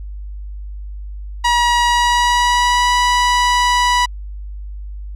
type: tone with pitch glide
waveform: sawtooth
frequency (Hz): 960 to 980.7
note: B5 to B5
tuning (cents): -49 to -12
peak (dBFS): -8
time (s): 1.44-4.06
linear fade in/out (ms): 10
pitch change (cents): +37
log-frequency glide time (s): 1.87-2.94
effects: added 50 Hz sine -26 dBFS peak until 5.15 s + low-pass 7000 Hz 12 dB/octave